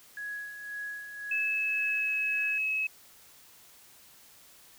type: tone with tremolo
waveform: sine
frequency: 1671 Hz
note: G#6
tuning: 10 cents sharp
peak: -34 dBFS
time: 0.17-2.58 s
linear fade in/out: 2 ms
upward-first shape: sine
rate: 1.9 Hz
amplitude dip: 55%
type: tone with pitch glide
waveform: sine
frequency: 2604 to 2574 Hz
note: E7 to E7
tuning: -22 to -42 cents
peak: -27 dBFS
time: 1.31-2.87 s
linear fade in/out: 5 ms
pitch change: -20 cents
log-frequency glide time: 1.45-2.14 s
effects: white hiss -56 dBFS RMS until 4.78 s